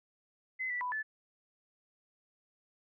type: tone with pitch steps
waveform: sine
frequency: 2042 / 1964 / 993 / 1741 Hz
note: C7 / B6 / B5 / A6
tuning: -43 / -10 / +9 / -19 cents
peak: -33 dBFS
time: 0.59-1.03 s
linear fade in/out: 20 ms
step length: 110 ms
effects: none